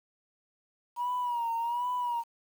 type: tone with vibrato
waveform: sine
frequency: 955 Hz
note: A#5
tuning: 42 cents sharp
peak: -27 dBFS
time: 0.96-2.24 s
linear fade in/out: 50 ms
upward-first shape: sine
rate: 1.3 Hz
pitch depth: 67 cents each way
effects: tanh soft clip ceiling -25 dBFS + 9-bit